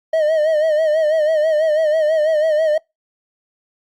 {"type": "tone with vibrato", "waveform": "triangle", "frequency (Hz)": 622.3, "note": "D#5", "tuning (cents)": 0, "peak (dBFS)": -11, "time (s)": [0.13, 2.78], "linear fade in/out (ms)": 5, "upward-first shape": "sine", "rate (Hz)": 6.1, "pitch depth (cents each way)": 72, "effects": ["noise-tail reverb RT60 0.2 s tail -26 dB re dry", "Opus 48 kbps"]}